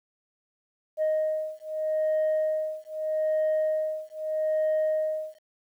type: beating tone pair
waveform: sine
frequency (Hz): 622.3 / 623.1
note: D#5 / D#5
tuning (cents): 0 / +2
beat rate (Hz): 0.8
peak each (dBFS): -26 / -26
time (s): 0.97-5.39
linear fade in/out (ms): 50
effects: tanh soft clip ceiling -20 dBFS + 10-bit